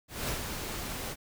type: noise with ADSR envelope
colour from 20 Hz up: pink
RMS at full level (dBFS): -32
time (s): 0.08-1.16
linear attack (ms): 200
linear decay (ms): 120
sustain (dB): -5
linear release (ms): 45
effects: none